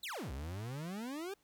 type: exponential two-way sweep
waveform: 40% pulse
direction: down then up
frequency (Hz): 4277 to 62.3 to 412.4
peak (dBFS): -39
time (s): 0.03-1.34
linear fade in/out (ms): 5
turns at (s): 0.32
effects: pink hiss -74 dBFS RMS until 1.43 s